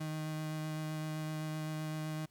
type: tone with vibrato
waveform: 35% pulse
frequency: 155.56 Hz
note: D#3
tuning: in tune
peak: -35 dBFS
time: 0-2.26 s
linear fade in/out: 10 ms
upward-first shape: sine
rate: 7.8 Hz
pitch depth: 10 cents each way
effects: pink hiss -72 dBFS RMS until 2.3 s